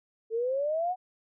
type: exponential sweep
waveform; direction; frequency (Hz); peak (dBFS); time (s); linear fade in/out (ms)
sine; up; 439 to 753; -26; 0.3-0.96; 50
effects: none